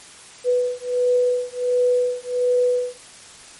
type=beating tone pair; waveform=sine; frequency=493.9 / 495.3 Hz; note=B4 / B4; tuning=0 / +5 cents; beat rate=1.4 Hz; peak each=-20 dBFS; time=0.44-2.98 s; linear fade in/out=50 ms; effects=white hiss -43 dBFS RMS until 3.59 s + MP3 48 kbps

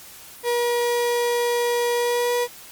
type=tone with pitch glide; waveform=35% pulse; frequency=479.2 to 484.5 Hz; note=A#4 to B4; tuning=+48 to -33 cents; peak=-18 dBFS; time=0.43-2.48 s; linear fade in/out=50 ms; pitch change=+19 cents; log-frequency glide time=1.94-2.33 s; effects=white hiss -43 dBFS RMS until 2.71 s + Opus 48 kbps

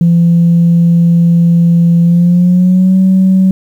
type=tone with pitch glide; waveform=sine; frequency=170 to 188.63 Hz; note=F3 to F#3; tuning=-46 to +34 cents; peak=-3 dBFS; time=0.01-3.51 s; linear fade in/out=2 ms; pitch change=+180 cents; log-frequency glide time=2.02-2.97 s; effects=tanh soft clip ceiling -1 dBFS + 7-bit

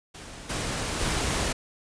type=noise with level steps; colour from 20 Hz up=pink; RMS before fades=-42 / -30 / -27 dBFS; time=0.14-1.53 s; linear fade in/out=10 ms; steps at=0.49 / 0.99 s; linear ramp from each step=10 ms; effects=resampled to 22050 Hz

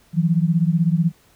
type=beating tone pair; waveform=sine; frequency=162 / 178 Hz; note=E3 / F3; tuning=-30 / +33 cents; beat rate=16 Hz; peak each=-17 / -19 dBFS; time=0.13-1.12 s; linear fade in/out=50 ms; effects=pink hiss -56 dBFS RMS until 1.35 s

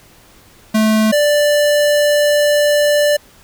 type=tone pair in turn; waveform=square; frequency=217.3 / 588.2 Hz; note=A3 / D5; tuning=-21 / +3 cents; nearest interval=octave + perfect fourth; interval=1724 cents; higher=second; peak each=-11 dBFS; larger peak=neither; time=0.74-1.12 / 1.12-3.17 s; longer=second; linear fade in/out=10 ms; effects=pink hiss -46 dBFS RMS until 3.43 s

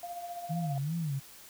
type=tone with tremolo; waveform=sine; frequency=698 Hz; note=F5; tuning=1 cent flat; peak=-35 dBFS; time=0.03-0.78 s; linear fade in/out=2 ms; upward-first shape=triangle; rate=15 Hz; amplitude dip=60%
type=tone with vibrato; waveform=sine; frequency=152 Hz; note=D#3; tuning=40 cents flat; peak=-30 dBFS; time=0.49-1.2 s; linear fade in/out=20 ms; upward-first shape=sine; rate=2.6 Hz; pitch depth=190 cents each way
effects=white hiss -52 dBFS RMS until 1.49 s

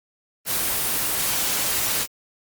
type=noise; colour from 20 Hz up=white; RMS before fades=-23 dBFS; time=0.45-2.07 s; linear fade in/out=50 ms; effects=Opus 24 kbps

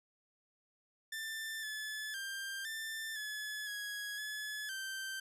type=tone with pitch steps; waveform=sawtooth; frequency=1778 / 1727 / 1587 / 1780 / 1711 / 1664 / 1710 / 1559 Hz; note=A6 / A6 / G6 / A6 / A6 / G#6 / A6 / G6; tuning=+18 / -33 / +21 / +20 / -49 / +3 / -50 / -10 cents; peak=-36 dBFS; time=1.12-5.2 s; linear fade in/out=5 ms; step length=510 ms; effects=resampled to 32000 Hz

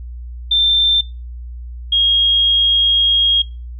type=tone pair in turn; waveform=sine; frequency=3572 / 3264 Hz; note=A7 / G#7; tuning=+25 / -31 cents; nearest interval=major second; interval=156 cents; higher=first; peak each=-11 dBFS; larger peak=neither; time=0.51-1.01 / 1.92-3.42 s; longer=second; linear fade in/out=5 ms; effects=noise-tail reverb RT60 0.3 s tail -22 dB re dry + added 60 Hz sine -27 dBFS peak until 3.79 s

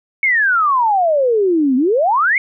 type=exponential two-way sweep; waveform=sine; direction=down then up; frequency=2228 to 246.9 to 2228 Hz; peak=-11 dBFS; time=0.23-2.38 s; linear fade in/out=2 ms; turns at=1.76 s; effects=none

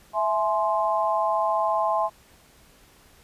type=chord; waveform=sine; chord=E augmented; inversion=none; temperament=equal with one note detuned; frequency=659.3 / 845.1 / 1046.5 Hz; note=E5 / G#5 / B#5; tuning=0 / +30 / 0 cents; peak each=-25 dBFS; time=0.13-2.1 s; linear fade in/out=50 ms; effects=pink hiss -55 dBFS RMS until 3.23 s + resampled to 32000 Hz

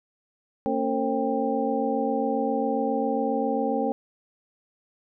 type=tone cluster; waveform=sine; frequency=228.7 / 276.1 / 455.2 / 535 / 791 Hz; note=A#3 / C#4 / A#4 / C5 / G5; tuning=-33 / -7 / -41 / +38 / +15 cents; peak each=-29 dBFS; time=0.66-3.92 s; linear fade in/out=0 ms; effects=none

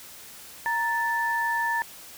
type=tone pair together; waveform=sine; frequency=932.3 / 1760 Hz; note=A#5 / A6; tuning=0 / 0 cents; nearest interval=major seventh; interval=1100 cents; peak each=-26 dBFS; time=0.66-1.82 s; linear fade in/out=0 ms; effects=white hiss -45 dBFS RMS until 2.17 s

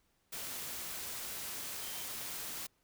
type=tone in noise; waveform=sine; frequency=3136 Hz; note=G7; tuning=in tune; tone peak=-52 dBFS; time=1.81-2.05 s; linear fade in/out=10 ms; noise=white; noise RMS=-42 dBFS; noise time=0.32-2.67 s; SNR=-13 dB; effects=pink hiss -75 dBFS RMS until 2.83 s

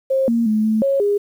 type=tone with pitch steps; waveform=sine; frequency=533 / 232.3 / 215.4 / 218.4 / 549 / 407.9 Hz; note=C5 / A#3 / A3 / A3 / C#5 / G#4; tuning=+32 / -6 / -37 / -13 / -17 / -31 cents; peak=-14 dBFS; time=0.1-1.18 s; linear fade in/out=10 ms; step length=180 ms; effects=8-bit

